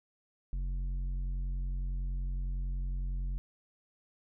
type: tone with tanh clipping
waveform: sine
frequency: 45.42 Hz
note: F#1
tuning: 31 cents flat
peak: -33 dBFS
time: 0.53-3.38 s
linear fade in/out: 0 ms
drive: 8 dB
effects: none